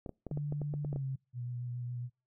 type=clicks; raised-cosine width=2 ms; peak=-27 dBFS; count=11; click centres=0.062 / 0.093 / 0.267 / 0.313 / 0.374 / 0.524 / 0.617 / 0.739 / 0.848 / 0.929 / 0.961 s
type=tone with pitch glide; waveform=sine; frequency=146.4 to 133.48 Hz; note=D3 to C3; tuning=-5 to +35 cents; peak=-33 dBFS; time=0.31-1.16 s; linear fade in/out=10 ms; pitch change=-160 cents; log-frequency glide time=0.88-1.05 s
type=tone with vibrato; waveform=sine; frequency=122.2 Hz; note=B2; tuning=18 cents flat; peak=-36 dBFS; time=1.33-2.1 s; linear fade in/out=50 ms; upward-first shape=sine; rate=7.2 Hz; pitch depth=17 cents each way
effects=noise-tail reverb RT60 0.3 s tail -26 dB re dry